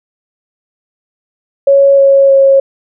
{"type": "tone with pitch steps", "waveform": "sine", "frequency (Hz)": [554.4, 549.6, 544.9], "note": ["C#5", "C#5", "C#5"], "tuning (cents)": [0, -15, -30], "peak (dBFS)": -3, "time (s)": [1.67, 2.6], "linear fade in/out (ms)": 5, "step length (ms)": 310, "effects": []}